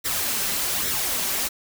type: noise with flanger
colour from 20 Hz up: white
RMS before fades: -25 dBFS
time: 0.04-1.49 s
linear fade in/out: 20 ms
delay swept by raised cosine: 0.52 to 5.22 ms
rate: 1.2 Hz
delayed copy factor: +0.55
effects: none